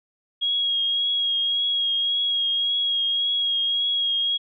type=tone with vibrato; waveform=sine; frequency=3290 Hz; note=G#7; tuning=17 cents flat; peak=-20 dBFS; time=0.41-4.38 s; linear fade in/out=20 ms; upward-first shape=triangle; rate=1.8 Hz; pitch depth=24 cents each way; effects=none